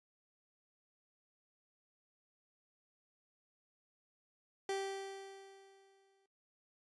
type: tone with exponential decay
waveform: 30% pulse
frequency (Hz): 390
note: G4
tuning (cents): -9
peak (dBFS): -32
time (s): 4.69-6.26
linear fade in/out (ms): 2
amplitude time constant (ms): 340
effects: noise-tail reverb RT60 0.3 s tail -20 dB re dry + resampled to 22050 Hz